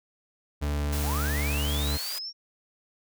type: tone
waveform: 40% pulse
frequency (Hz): 73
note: D2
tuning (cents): -10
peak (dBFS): -25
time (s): 0.61-1.98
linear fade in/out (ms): 20
type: high-pass noise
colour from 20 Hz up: white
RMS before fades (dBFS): -36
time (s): 0.92-2.19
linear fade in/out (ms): 10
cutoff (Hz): 570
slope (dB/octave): 12
type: linear sweep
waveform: sine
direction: up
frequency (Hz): 622.3 to 5588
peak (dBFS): -33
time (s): 1.02-2.33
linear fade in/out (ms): 50
effects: none